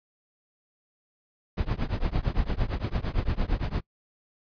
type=noise with tremolo; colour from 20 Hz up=brown; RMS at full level=-23 dBFS; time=1.57-3.81 s; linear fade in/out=10 ms; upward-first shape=triangle; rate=8.8 Hz; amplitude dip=100%; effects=noise-tail reverb RT60 0.1 s tail -25 dB re dry + resampled to 11025 Hz